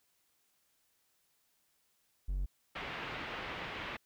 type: tone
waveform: triangle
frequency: 46.67 Hz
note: F#1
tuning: 16 cents sharp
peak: -30 dBFS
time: 2.28-2.46 s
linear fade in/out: 10 ms
type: low-pass noise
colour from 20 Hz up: white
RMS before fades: -42 dBFS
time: 2.75-3.97 s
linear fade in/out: 10 ms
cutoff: 2800 Hz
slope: 24 dB/octave
effects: white hiss -75 dBFS RMS until 4.05 s